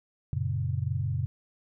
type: chord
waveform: sine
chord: F# major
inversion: none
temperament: equal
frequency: 92.5 / 116.54 / 138.59 Hz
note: F#2 / A#2 / C#3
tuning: 0 / 0 / 0 cents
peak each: -31 dBFS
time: 0.33-1.26 s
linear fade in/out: 0 ms
effects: none